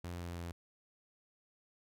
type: tone with pitch steps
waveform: sawtooth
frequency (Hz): 87.31 / 86.51 / 85.71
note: F2 / F2 / F2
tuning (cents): 0 / -16 / -32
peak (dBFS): -37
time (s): 0.04-0.52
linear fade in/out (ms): 5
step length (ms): 160
effects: none

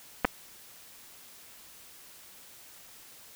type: clicks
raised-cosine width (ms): 0.5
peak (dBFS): -8 / -8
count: 2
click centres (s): 0.247 / 0.251
effects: white hiss -52 dBFS RMS until 3.35 s

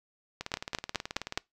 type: two click trains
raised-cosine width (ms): 0.2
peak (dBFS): -18 / -11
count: 19 / 5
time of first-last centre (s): 0.41-1.378 / 0.54-1.375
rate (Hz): 18.6 / 4.79
effects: noise-tail reverb RT60 0.2 s tail -25 dB re dry

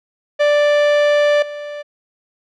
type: tone with level steps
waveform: 45% pulse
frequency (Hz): 587.3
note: D5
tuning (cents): 0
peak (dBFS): -11 / -26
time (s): 0.39-1.83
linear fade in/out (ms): 20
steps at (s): 1.42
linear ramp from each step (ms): 5
effects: low-pass 3000 Hz 12 dB/octave

